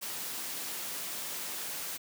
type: noise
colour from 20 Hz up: white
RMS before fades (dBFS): -38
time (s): 0.01-1.98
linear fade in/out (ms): 20
effects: high-pass 150 Hz 12 dB/octave